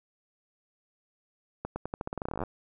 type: accelerating click train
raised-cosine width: 1 ms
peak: -19 dBFS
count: 20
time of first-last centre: 1.65-2.436 s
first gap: 110 ms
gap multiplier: 0.87
effects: none